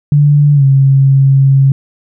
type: tone with pitch glide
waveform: sine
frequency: 145.9 to 136.13 Hz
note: D3 to C#3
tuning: -11 to -31 cents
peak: -4 dBFS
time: 0.12-1.72 s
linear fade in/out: 2 ms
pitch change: -120 cents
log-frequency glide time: 0.54-0.64 s
effects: none